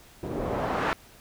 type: noise with low-pass filter sweep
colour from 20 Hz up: white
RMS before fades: -29 dBFS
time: 0.23-0.93 s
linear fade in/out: 0 ms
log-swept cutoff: 360 to 1400 Hz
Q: 1.1
effects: pink hiss -53 dBFS RMS until 1.2 s